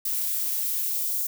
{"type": "noise with high-pass filter sweep", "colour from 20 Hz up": "violet", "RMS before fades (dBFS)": -27, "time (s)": [0.05, 1.27], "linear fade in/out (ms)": 5, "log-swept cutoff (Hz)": [230, 5500], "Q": 0.77, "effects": []}